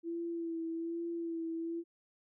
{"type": "tone with vibrato", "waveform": "sine", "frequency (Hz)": 333.5, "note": "E4", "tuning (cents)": 20, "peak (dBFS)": -35, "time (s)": [0.03, 1.84], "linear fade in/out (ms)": 50, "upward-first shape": "sine", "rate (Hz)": 1.2, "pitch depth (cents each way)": 29, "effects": []}